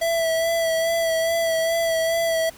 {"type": "tone with vibrato", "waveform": "square", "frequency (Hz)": 659.3, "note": "E5", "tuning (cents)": 0, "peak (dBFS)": -20, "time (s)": [0.01, 2.5], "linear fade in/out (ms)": 10, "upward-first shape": "sine", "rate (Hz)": 2.4, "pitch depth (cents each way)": 25, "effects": ["pink hiss -46 dBFS RMS until 2.57 s"]}